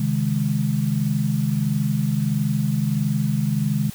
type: chord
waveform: sine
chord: Ab major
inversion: first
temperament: equal with one note detuned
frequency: 134.03 / 155.56 / 207.7 Hz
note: C3 / Eb3 / Ab3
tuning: +42 / 0 / 0 cents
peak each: -23 dBFS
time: 0-3.9 s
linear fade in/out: 5 ms
effects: white hiss -41 dBFS RMS until 3.94 s